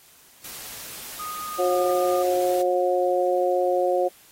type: noise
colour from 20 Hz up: white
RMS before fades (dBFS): -38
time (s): 0.44-2.62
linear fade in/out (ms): 5
type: tone with pitch glide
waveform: sine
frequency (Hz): 1240 to 1217.3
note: D#6 to D#6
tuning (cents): -6 to -38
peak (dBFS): -31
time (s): 1.19-2.23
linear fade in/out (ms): 10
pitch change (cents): -32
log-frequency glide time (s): 1.39-1.83
type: harmonic tone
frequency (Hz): 180.3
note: F#3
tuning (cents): -45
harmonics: 2 / 3 / 4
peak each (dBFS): -24 / -22 / -25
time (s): 1.58-4.09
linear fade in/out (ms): 20
effects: white hiss -53 dBFS RMS until 4.31 s + AAC 48 kbps